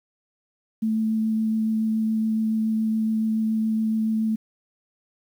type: tone with vibrato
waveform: sine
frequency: 220 Hz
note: A3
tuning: in tune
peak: -20 dBFS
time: 0.82-4.36 s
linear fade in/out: 10 ms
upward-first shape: triangle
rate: 7.1 Hz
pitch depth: 11 cents each way
effects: 9-bit